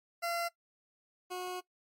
20% pulse tone pair in turn, 684 / 363.8 Hz, F5 / F#4, -36 / -29 cents, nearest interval major seventh, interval 1093 cents, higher first, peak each -27 / -32 dBFS, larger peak first, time 0.22-0.49 / 1.3-1.61 s, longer second, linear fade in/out 20 ms, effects noise-tail reverb RT60 0.1 s tail -19 dB re dry + MP3 64 kbps

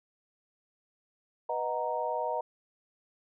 sine chord, B major seventh, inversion none, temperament equal, 493.9 / 622.3 / 740 / 932.3 Hz, B4 / D#5 / F#5 / A#5, 0 / 0 / 0 / 0 cents, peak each -36 / -34 / -37 / -33 dBFS, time 1.49-2.41 s, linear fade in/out 5 ms, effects none

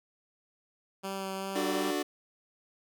10% pulse tone with vibrato, 193.1 Hz, G3, 26 cents flat, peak -26 dBFS, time 1.03-1.92 s, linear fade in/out 20 ms, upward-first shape sine, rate 2.6 Hz, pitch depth 11 cents each way
sawtooth chord, D major, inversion none, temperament just, 293.7 / 367.1 / 440.5 Hz, D4 / F#4 / A4, 0 / -14 / +2 cents, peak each -28 / -29 / -34 dBFS, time 1.55-2.03 s, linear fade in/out 10 ms
effects none

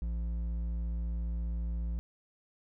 triangle tone with hard clipping, 57.3 Hz, A#1, 29 cents flat, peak -33 dBFS, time 0.02-1.99 s, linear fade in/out 0 ms, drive 10 dB, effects none

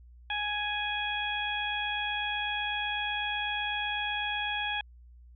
harmonic tone, 832 Hz, G#5, 3 cents sharp, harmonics 1 / 2 / 3 / 4, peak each -35 / -35 / -35 / -35 dBFS, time 0.3-4.81 s, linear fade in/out 2 ms, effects added 60 Hz sine -50 dBFS peak until 5.35 s

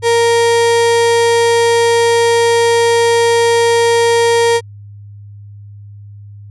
35% pulse tone, 466.2 Hz, A#4, in tune, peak -7 dBFS, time 0.02-4.61 s, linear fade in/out 50 ms, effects added 102 Hz sine -31 dBFS peak until 6.5 s + resampled to 24000 Hz

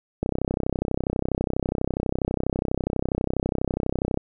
click train, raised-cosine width 2 ms, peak -10 dBFS, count 128, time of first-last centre 0.23-4.174 s, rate 32.2 Hz, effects none

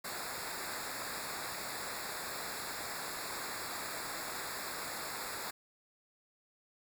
pink noise with comb filter, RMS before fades -41 dBFS, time 0.04-5.51 s, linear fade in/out 10 ms, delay 0.33 ms, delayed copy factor -0.95, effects none

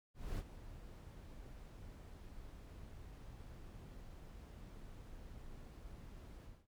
brown noise with ADSR envelope, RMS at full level -40 dBFS, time 0.14-6.67 s, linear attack 240 ms, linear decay 47 ms, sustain -13 dB, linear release 240 ms, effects none

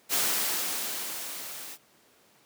white noise with level ramp, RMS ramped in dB -25 to -42 dBFS, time 0.09-1.78 s, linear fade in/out 50 ms, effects pink hiss -61 dBFS RMS until 2.45 s + high-pass 200 Hz 12 dB/octave

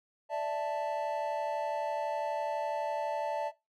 triangle chord, D suspended second, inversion none, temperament equal, 587.3 / 659.3 / 880 Hz, D5 / E5 / A5, 0 / 0 / 0 cents, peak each -33 dBFS, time 0.29-3.52 s, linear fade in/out 50 ms, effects noise-tail reverb RT60 0.2 s tail -17 dB re dry

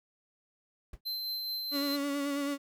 brown noise with exponential decay, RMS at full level -39 dBFS, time 0.93-1.01 s, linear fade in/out 5 ms, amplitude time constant 16 ms
square tone with tremolo, 4100 Hz, C8, 36 cents flat, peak -33 dBFS, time 1.05-1.97 s, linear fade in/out 20 ms, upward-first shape sine, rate 4.7 Hz, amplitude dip 25%
35% pulse tone with vibrato, 283.2 Hz, C#4, 37 cents sharp, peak -29 dBFS, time 1.71-2.58 s, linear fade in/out 50 ms, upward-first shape sine, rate 9.2 Hz, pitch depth 29 cents each way
effects none

